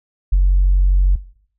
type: tone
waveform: sine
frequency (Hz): 46.25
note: F#1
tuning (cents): 0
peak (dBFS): -8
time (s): 0.32-1.16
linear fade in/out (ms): 10
effects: noise-tail reverb RT60 0.6 s tail -19 dB re dry + tanh soft clip ceiling -6 dBFS